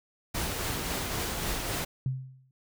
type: noise with tremolo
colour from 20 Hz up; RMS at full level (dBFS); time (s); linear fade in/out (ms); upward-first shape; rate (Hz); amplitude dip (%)
pink; -31; 0.34-1.85; 10; triangle; 3.7; 30
type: tone with exponential decay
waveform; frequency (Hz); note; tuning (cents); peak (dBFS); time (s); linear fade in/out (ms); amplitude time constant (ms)
sine; 130.81; C3; 0; -24; 2.06-2.51; 2; 97
effects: none